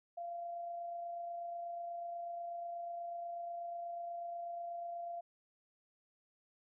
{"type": "tone with amplitude modulation", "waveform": "sine", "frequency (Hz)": 689, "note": "F5", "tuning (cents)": -24, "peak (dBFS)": -39, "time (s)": [0.17, 5.21], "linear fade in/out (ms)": 10, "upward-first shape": "sine", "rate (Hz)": 28.2, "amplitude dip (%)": 25, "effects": []}